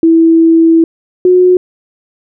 sine tone pair in turn, 328.1 / 363.7 Hz, E4 / F#4, -8 / -30 cents, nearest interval major second, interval 178 cents, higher second, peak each -3 dBFS, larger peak neither, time 0.03-0.84 / 1.25-1.57 s, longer first, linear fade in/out 2 ms, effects none

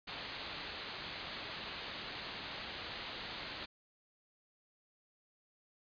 white low-pass noise, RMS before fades -45 dBFS, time 0.07-3.66 s, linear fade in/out 10 ms, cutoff 4600 Hz, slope 96 dB/octave, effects resampled to 11025 Hz

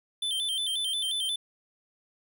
square tone with vibrato, 3322 Hz, G#7, in tune, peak -28 dBFS, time 0.22-1.36 s, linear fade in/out 5 ms, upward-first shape square, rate 5.6 Hz, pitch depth 94 cents each way, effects none

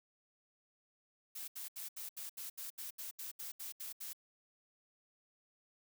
blue noise bursts, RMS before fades -45 dBFS, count 14, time 1.35-4.132 s, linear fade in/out 10 ms, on 130 ms, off 74 ms, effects none

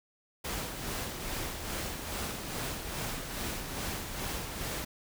pink noise with tremolo, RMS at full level -35 dBFS, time 0.44-4.85 s, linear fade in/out 10 ms, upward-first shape sine, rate 2.4 Hz, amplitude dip 45%, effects none

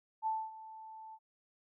sine tone with ADSR envelope, 880 Hz, A5, in tune, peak -30 dBFS, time 0.22-1.19 s, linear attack 44 ms, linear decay 240 ms, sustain -17 dB, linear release 53 ms, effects none

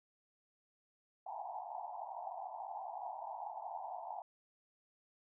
pink band-pass noise, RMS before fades -45 dBFS, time 1.26-4.22 s, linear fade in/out 5 ms, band 680 to 940 Hz, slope 96 dB/octave, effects none

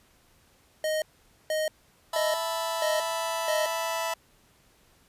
square tone bursts, 622.3 Hz, D#5, in tune, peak -26 dBFS, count 5, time 0.84-3.66 s, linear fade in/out 2 ms, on 180 ms, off 480 ms
sawtooth chord, E suspended fourth, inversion none, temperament just, 659.3 / 879 / 988.9 Hz, E5 / A5 / B5, 0 / -2 / +2 cents, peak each -27 / -32 / -28 dBFS, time 2.13-4.14 s, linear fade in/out 5 ms
effects pink hiss -62 dBFS RMS until 5.08 s + resampled to 32000 Hz

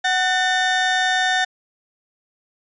30% pulse tone pair together, 745.1 / 1800 Hz, F#5 / A6, +12 / +39 cents, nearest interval octave + minor third, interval 1527 cents, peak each -17 dBFS, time 0.04-1.45 s, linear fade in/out 10 ms, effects resampled to 16000 Hz

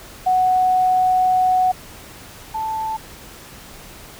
sine tone pair in turn, 740 / 880 Hz, F#5 / A5, 0 / 0 cents, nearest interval minor third, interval 300 cents, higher second, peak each -13 / -21 dBFS, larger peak first, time 0.26-1.72 / 2.54-2.97 s, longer first, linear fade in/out 10 ms, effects pink hiss -40 dBFS RMS until 4.19 s

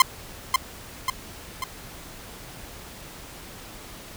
sawtooth tone with echo, 1042 Hz, C6, 7 cents flat, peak -7 dBFS, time 0-0.02 s, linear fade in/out 2 ms, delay 540 ms, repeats 3, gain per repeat -5 dB, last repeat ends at 1.64 s, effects pink hiss -42 dBFS RMS until 4.16 s

